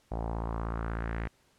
sawtooth tone with low-pass filter sweep, 56.4 Hz, A1, 44 cents sharp, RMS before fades -34 dBFS, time 0.11-1.28 s, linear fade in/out 10 ms, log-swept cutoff 750 to 2000 Hz, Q 2.8, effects pink hiss -67 dBFS RMS until 1.58 s + low-pass 11000 Hz 12 dB/octave

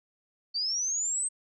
sine linear sweep, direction up, 4525 to 8372 Hz, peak -27 dBFS, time 0.54-1.29 s, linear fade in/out 20 ms, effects none

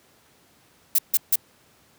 violet noise bursts, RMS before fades -18 dBFS, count 3, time 0.95-1.358 s, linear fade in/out 5 ms, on 36 ms, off 150 ms, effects pink hiss -58 dBFS RMS until 1.98 s + high-pass 100 Hz 12 dB/octave

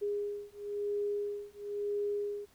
sine beating tone pair, 409.6 / 410.59 Hz, G#4 / G#4, -24 / -20 cents, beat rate 0.99 Hz, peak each -36 / -36 dBFS, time 0.01-2.46 s, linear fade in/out 20 ms, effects pink hiss -65 dBFS RMS until 2.54 s

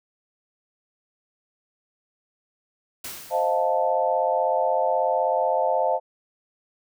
white noise with exponential decay, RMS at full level -33 dBFS, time 3.04-3.92 s, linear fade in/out 5 ms, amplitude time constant 190 ms
sine chord, F dominant seventh, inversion second, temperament equal, 523.3 / 622.3 / 698.5 / 880 Hz, C5 / Eb5 / F5 / A5, 0 / 0 / 0 / 0 cents, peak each -25 dBFS, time 3.3-6 s, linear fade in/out 50 ms
effects none

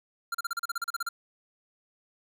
square tone bursts, 1382 Hz, F6, 19 cents flat, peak -29 dBFS, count 13, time 0.32-1.09 s, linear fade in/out 5 ms, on 26 ms, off 36 ms, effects none

